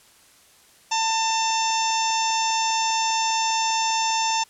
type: harmonic tone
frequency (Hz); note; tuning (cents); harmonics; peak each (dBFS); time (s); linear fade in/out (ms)
895; A5; +29; 1 / 2 / 3 / 4 / 5 / 6 / 7 / 8; -22 / -36 / -30 / -31 / -39 / -29 / -31 / -33; 0.91-4.44; 10
effects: white hiss -54 dBFS RMS until 4.49 s + low-pass 11000 Hz 12 dB/octave